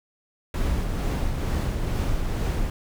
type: noise with tremolo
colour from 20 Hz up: brown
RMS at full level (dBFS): -23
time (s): 0.54-2.7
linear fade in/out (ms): 2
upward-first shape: triangle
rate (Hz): 2.2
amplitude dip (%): 40
effects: none